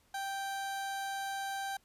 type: tone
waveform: 30% pulse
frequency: 784 Hz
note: G5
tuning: in tune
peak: -33 dBFS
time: 0.14-1.77 s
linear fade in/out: 5 ms
effects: pink hiss -69 dBFS RMS until 1.84 s + resampled to 32000 Hz